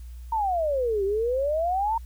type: exponential two-way sweep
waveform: sine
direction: down then up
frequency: 932.3 to 383.9 to 932.3 Hz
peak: -22 dBFS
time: 0.32-1.98 s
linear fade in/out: 5 ms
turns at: 1.04 s
effects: added 60 Hz sine -37 dBFS peak until 2.05 s + white hiss -60 dBFS RMS until 2.05 s